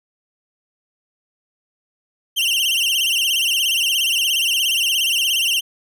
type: tone with vibrato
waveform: 40% pulse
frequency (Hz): 2945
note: F#7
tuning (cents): -9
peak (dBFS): -15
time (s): 2.36-5.61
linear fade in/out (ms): 20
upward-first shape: sine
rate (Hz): 17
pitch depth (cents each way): 140
effects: none